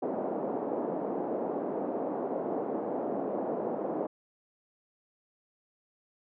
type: band-pass noise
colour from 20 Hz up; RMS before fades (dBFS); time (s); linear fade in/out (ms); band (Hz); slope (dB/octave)
white; -33; 0.02-4.07; 10; 220 to 670; 24
effects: none